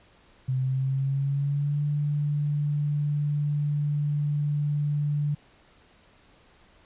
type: tone with pitch glide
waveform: sine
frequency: 130 to 146.77 Hz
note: C3 to D3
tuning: -11 to -1 cents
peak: -23 dBFS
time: 0.48-5.35 s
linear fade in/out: 10 ms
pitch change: +210 cents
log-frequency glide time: 0.59-1.83 s
effects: pink hiss -58 dBFS RMS until 6.85 s + resampled to 8000 Hz